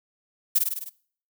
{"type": "noise with echo", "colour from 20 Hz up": "violet", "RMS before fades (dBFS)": -19, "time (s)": [0.55, 0.59], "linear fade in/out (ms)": 10, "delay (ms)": 51, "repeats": 6, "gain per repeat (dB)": -3, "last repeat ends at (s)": 0.896, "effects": ["noise-tail reverb RT60 0.5 s tail -21 dB re dry"]}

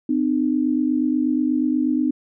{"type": "tone pair together", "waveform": "sine", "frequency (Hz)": [255.1, 303.4], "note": ["C4", "D#4"], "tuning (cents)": [-44, -44], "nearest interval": "minor third", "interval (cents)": 300, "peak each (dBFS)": -20, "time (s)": [0.09, 2.11], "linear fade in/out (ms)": 5, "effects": []}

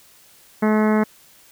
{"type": "harmonic tone", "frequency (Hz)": 214.8, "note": "A3", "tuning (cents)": -41, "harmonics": [1, 2, 3, 4, 5, 6, 7, 8, 9, 10], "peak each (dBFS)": [-16, -22, -26, -28, -30, -32, -33, -34, -35, -36], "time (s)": [0.62, 1.04], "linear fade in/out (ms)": 10, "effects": ["white hiss -51 dBFS RMS until 1.51 s"]}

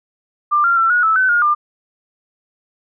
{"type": "tone with pitch steps", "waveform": "sine", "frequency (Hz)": [1190, 1384, 1344, 1452, 1310, 1518, 1425, 1198], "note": ["D6", "F6", "E6", "F#6", "E6", "F#6", "F6", "D6"], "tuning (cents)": [22, -16, 33, -33, -11, 44, 34, 34], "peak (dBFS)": -11, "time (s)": [0.51, 1.55], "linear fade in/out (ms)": 20, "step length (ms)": 130, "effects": []}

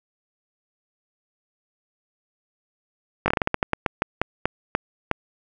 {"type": "slowing click train", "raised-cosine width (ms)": 0.5, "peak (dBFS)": -4, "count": 16, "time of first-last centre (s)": [3.26, 5.113], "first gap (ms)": 20, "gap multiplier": 1.23, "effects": []}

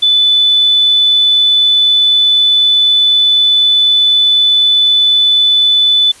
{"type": "tone", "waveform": "sine", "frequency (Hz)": 3492, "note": "A7", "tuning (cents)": -14, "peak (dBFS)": -6, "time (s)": [0.02, 6.12], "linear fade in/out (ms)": 10, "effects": ["white hiss -39 dBFS RMS until 6.2 s", "resampled to 24000 Hz"]}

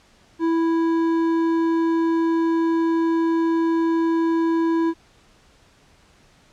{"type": "tone with hard clipping", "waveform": "triangle", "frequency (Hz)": 329.6, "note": "E4", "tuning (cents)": 0, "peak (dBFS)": -19, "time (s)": [0.39, 4.94], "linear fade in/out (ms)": 50, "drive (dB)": 12, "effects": ["pink hiss -55 dBFS RMS until 6.52 s", "low-pass 7000 Hz 12 dB/octave"]}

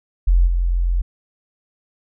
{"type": "tone with level steps", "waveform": "sine", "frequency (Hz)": 43.65, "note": "F1", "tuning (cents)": 0, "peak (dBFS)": [-10, -15], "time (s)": [0.27, 1.02], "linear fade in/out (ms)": 10, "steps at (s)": 0.46, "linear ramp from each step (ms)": 20, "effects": []}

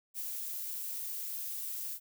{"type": "noise with ADSR envelope", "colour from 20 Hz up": "violet", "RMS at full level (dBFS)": -37, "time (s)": [0.14, 2], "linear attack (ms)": 49, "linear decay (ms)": 33, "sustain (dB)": -2, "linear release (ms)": 67, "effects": []}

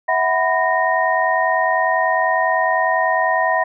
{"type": "tone cluster", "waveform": "sine", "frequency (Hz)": [652, 742, 994, 1851], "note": ["E5", "F#5", "B5", "A#6"], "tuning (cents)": [-19, 5, 11, -13], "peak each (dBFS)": -20, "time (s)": [0.08, 3.64], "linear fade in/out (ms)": 10, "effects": []}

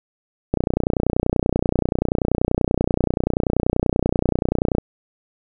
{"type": "click train", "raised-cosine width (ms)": 2, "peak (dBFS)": -4, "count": 130, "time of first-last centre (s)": [0.54, 4.783], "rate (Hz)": 30.4, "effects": []}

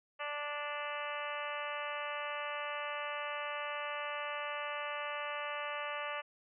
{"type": "harmonic tone", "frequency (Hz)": 293.1, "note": "D4", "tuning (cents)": -3, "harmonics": [2, 3, 4, 5, 6, 7, 8, 9, 10], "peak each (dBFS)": [-43, -46, -42, -48, -46, -47, -50, -46, -49], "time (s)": [0.19, 6.22], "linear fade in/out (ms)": 20, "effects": []}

